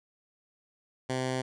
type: tone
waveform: 10% pulse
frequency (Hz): 129.2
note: C3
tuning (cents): -21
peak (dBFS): -21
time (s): 1.09-1.42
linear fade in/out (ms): 10
effects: resampled to 22050 Hz